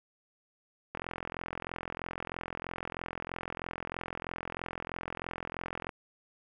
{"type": "click train", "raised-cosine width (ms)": 0.5, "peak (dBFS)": -21, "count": 214, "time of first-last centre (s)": [0.95, 5.892], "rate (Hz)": 43.1, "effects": []}